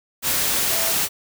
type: tone in noise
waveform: sine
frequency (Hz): 661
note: E5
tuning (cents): +5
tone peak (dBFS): -31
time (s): 0.68-0.95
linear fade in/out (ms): 50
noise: white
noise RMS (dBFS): -21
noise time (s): 0.22-1.09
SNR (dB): -13
effects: none